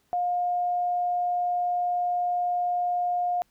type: tone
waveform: sine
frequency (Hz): 711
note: F5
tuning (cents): +31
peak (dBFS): -23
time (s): 0.13-3.42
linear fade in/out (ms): 0
effects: pink hiss -68 dBFS RMS until 3.5 s